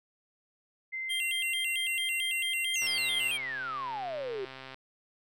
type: tone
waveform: sine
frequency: 2076 Hz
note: C7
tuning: 14 cents flat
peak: -33 dBFS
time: 0.92-3.29 s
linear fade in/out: 20 ms
type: tone with vibrato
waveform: square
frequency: 2960 Hz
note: F#7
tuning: in tune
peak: -31 dBFS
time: 1.09-3.38 s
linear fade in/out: 20 ms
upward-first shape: square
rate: 4.5 Hz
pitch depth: 130 cents each way
type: exponential sweep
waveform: sine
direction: down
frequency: 6645 to 372.8 Hz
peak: -33 dBFS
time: 2.74-4.45 s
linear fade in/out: 2 ms
type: click train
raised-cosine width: 0.3 ms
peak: -28 dBFS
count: 255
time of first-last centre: 2.82-4.744 s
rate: 132 Hz
effects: none